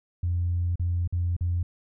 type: tone with dropouts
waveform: sine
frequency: 87.31 Hz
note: F2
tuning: in tune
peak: -22 dBFS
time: 0.23-1.63 s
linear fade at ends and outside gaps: 5 ms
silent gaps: 0.757-0.795 / 1.076-1.125 / 1.366-1.408 s
effects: tanh soft clip ceiling -18 dBFS